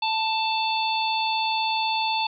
harmonic tone, 884 Hz, A5, 8 cents sharp, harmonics 1 / 3 / 4 / 5, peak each -24 / -29 / -30 / -31 dBFS, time 0.02-2.27 s, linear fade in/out 5 ms, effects none

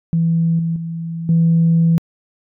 sine tone with level steps, 165.6 Hz, E3, 8 cents sharp, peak -12 / -16 / -22 / -9 dBFS, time 0.13-1.98 s, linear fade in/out 0 ms, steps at 0.59 / 0.76 / 1.29 s, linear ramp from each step 2 ms, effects tanh soft clip ceiling -6 dBFS

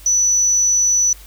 sine tone, 5950 Hz, F#8, 9 cents sharp, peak -12 dBFS, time 0.06-1.13 s, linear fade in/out 2 ms, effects added 50 Hz sine -39 dBFS peak until 1.26 s + white hiss -44 dBFS RMS until 1.26 s

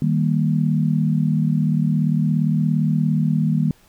sine chord, Eb major, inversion none, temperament equal, 155.56 / 196 / 233.1 Hz, Eb3 / G3 / Bb3, 0 / 0 / 0 cents, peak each -18 / -22 / -22 dBFS, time 0.02-3.71 s, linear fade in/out 2 ms, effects pink hiss -55 dBFS RMS until 3.88 s

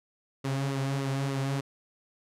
sawtooth tone with flanger, 136.7 Hz, C#3, 24 cents flat, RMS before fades -30 dBFS, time 0.44-1.61 s, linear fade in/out 10 ms, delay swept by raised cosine 1.2 to 5.3 ms, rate 3.4 Hz, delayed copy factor -0.55, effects low-pass 10000 Hz 12 dB/octave

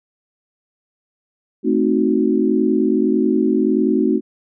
sine chord, A diminished seventh, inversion none, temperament equal, 220 / 261.6 / 311.1 / 370 Hz, A3 / C4 / Eb4 / Gb4, 0 / 0 / 0 / 0 cents, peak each -19 dBFS, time 1.63-4.21 s, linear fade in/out 50 ms, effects none

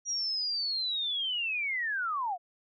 sine linear sweep, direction down, 5780 to 671 Hz, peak -29 dBFS, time 0.05-2.38 s, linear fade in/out 50 ms, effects none

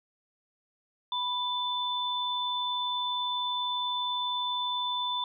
sine tone pair together, 987.8 / 3520 Hz, B5 / A7, 0 / 0 cents, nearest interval octave + minor seventh, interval 2200 cents, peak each -31 / -31 dBFS, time 1.12-5.24 s, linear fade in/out 2 ms, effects none

